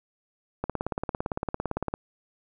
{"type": "click train", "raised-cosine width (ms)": 1, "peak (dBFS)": -14, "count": 24, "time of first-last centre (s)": [0.64, 1.939], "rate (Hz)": 17.7, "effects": []}